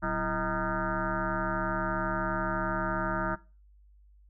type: tone with frequency modulation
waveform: sine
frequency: 781 Hz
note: G5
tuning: 7 cents flat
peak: -27 dBFS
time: 0.02-3.36 s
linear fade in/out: 20 ms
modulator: 149 Hz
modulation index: 5.2
effects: noise-tail reverb RT60 0.3 s tail -19 dB re dry + added 50 Hz sine -55 dBFS peak until 4.29 s